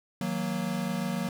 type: chord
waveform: square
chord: D# minor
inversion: none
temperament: equal with one note detuned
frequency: 159.2 / 185 / 233.1 Hz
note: D#3 / F#3 / A#3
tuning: +40 / 0 / 0 cents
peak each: -37 / -32 / -34 dBFS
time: 0.21-1.29 s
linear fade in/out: 2 ms
effects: none